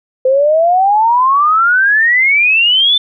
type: exponential sweep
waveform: sine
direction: up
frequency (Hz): 510 to 3571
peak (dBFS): -7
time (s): 0.25-2.98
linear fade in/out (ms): 5
effects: none